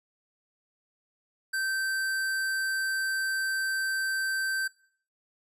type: tone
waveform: square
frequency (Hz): 1555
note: G6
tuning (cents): -14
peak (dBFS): -28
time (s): 1.53-4.68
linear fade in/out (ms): 10
effects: noise-tail reverb RT60 0.6 s tail -23 dB re dry + resampled to 32000 Hz